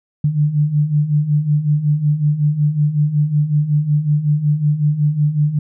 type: beating tone pair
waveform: sine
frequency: 145.4 / 150.8 Hz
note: D3 / D3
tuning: -17 / +46 cents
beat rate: 5.4 Hz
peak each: -19 / -14 dBFS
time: 0.24-5.59 s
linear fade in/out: 5 ms
effects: none

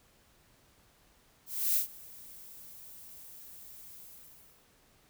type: noise with ADSR envelope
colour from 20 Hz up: violet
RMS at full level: -27 dBFS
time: 1.46-4.68 s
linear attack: 300 ms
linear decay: 110 ms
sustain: -23 dB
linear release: 690 ms
effects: pink hiss -65 dBFS RMS until 5.09 s

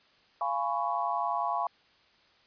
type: chord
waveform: sine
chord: C# dominant seventh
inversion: first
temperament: just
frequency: 693 / 831.5 / 997.9 / 1108.7 Hz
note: E#5 / G#5 / B5 / C#6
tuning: -14 / +2 / +18 / 0 cents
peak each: -33 dBFS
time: 0.41-1.67 s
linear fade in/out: 2 ms
effects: white hiss -63 dBFS RMS until 2.46 s + resampled to 11025 Hz

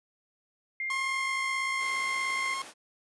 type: tone with pitch glide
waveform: sine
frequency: 2111 to 2093 Hz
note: C7 to C7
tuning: +15 to 0 cents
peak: -30 dBFS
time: 0.8-2.54 s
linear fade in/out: 2 ms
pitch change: -15 cents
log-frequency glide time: 1.07-1.44 s
type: tone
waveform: sawtooth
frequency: 1075 Hz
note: C6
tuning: 47 cents sharp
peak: -28 dBFS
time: 0.9-2.62 s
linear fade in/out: 2 ms
type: noise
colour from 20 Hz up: pink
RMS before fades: -44 dBFS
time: 1.78-2.74 s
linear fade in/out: 50 ms
effects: high-pass 400 Hz 12 dB/octave + resampled to 24000 Hz

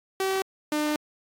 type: tone pair in turn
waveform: sawtooth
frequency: 383.4 / 300.8 Hz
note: G4 / D4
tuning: -38 / +42 cents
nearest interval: major third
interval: 420 cents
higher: first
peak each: -20 dBFS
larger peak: neither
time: 0.2-0.42 / 0.72-0.96 s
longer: second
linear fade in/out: 2 ms
effects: AAC 64 kbps

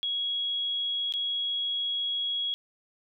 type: tone with dropouts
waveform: sine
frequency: 3322 Hz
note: G#7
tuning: in tune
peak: -27 dBFS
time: 0.03-2.54 s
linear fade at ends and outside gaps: 0 ms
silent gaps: 1.124-1.138 s
effects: none

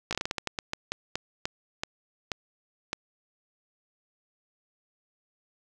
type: slowing click train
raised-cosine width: 0.2 ms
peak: -12 dBFS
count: 17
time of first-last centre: 0.11-2.931 s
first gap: 17 ms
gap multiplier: 1.27
effects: none

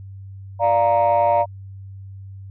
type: chord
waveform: sine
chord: Bb major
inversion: first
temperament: equal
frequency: 587.3 / 698.5 / 932.3 Hz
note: D5 / F5 / Bb5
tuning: 0 / 0 / 0 cents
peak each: -17 dBFS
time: 0.59-1.46 s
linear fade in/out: 50 ms
effects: tanh soft clip ceiling -9 dBFS + added 97 Hz sine -34 dBFS peak until 2.5 s

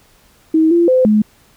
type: tone with pitch steps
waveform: sine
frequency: 318.4 / 341.9 / 513 / 212.7 Hz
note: D#4 / F4 / C5 / G#3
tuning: +40 / -37 / -34 / +42 cents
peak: -8 dBFS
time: 0.54-1.22 s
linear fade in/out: 5 ms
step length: 170 ms
effects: pink hiss -51 dBFS RMS until 1.56 s

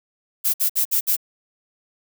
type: noise bursts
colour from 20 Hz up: violet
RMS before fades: -19 dBFS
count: 5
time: 0.44-1.167 s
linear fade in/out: 20 ms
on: 99 ms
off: 58 ms
effects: none

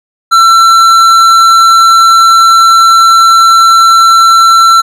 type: tone with tanh clipping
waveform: sine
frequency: 1345 Hz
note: E6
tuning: 34 cents sharp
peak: -3 dBFS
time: 0.31-4.82 s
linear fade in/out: 20 ms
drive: 13 dB
effects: none

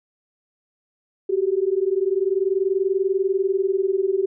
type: tone pair together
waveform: sine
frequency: 375 / 395.3 Hz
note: F#4 / G4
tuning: +23 / +15 cents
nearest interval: minor second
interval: 92 cents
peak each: -21 / -21 dBFS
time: 1.29-4.26 s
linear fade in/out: 10 ms
effects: none

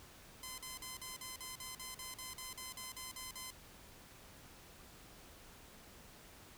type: tone bursts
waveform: 5% pulse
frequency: 1028 Hz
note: C6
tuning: 31 cents flat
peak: -33 dBFS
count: 16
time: 0.43-3.505 s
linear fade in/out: 2 ms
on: 150 ms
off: 45 ms
effects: pink hiss -58 dBFS RMS until 6.57 s

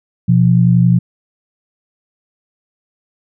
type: tone pair together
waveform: sine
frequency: 123.47 / 174.61 Hz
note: B2 / F3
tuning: 0 / 0 cents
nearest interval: tritone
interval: 600 cents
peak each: -10 dBFS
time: 0.28-0.99 s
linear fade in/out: 10 ms
effects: none

